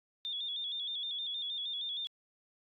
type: tone with vibrato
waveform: sine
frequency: 3489 Hz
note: A7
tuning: 15 cents flat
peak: -35 dBFS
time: 0.25-2.07 s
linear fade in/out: 0 ms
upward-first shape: square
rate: 6.4 Hz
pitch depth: 59 cents each way
effects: AAC 48 kbps